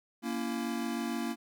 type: chord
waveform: square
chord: A# diminished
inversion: none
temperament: just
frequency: 233.1 / 279.7 / 335.6 Hz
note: A#3 / C#4 / E4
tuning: 0 / +16 / +31 cents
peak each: -35 / -39 / -39 dBFS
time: 0.22-1.36 s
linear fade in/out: 50 ms
effects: none